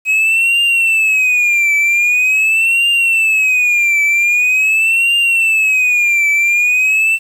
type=tone with vibrato; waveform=triangle; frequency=2543 Hz; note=D#7; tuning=37 cents sharp; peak=-8 dBFS; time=0.05-7.19 s; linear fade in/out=50 ms; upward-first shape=triangle; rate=0.44 Hz; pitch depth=170 cents each way; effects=7-bit